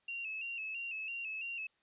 sine tone with vibrato, 2677 Hz, E7, 26 cents sharp, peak -38 dBFS, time 0.08-1.67 s, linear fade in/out 5 ms, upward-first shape square, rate 3 Hz, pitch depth 54 cents each way, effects white hiss -75 dBFS RMS until 1.82 s + resampled to 8000 Hz

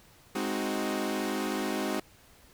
sawtooth chord, Ab dominant seventh, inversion none, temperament equal, 207.7 / 261.6 / 311.1 / 370 Hz, Ab3 / C4 / Eb4 / Gb4, 0 / 0 / 0 / 0 cents, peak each -31 dBFS, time 0.35-2 s, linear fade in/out 5 ms, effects pink hiss -58 dBFS RMS until 2.53 s

